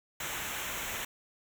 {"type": "noise with comb filter", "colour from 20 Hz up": "pink", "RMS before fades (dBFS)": -37, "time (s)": [0.2, 1.05], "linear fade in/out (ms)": 5, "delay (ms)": 0.21, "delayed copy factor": -0.75, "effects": []}